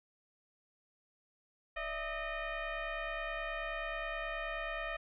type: tone with frequency modulation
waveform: sine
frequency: 587.3 Hz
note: D5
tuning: in tune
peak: -36 dBFS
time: 1.76-4.97 s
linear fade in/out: 10 ms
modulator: 622 Hz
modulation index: 3.2
effects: none